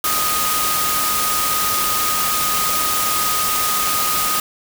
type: tone in noise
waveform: sine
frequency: 1244.5 Hz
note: D#6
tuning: in tune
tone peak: -21 dBFS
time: 0.04-4.4 s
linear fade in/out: 2 ms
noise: white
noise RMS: -20 dBFS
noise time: 0.04-4.4 s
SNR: -4 dB
effects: none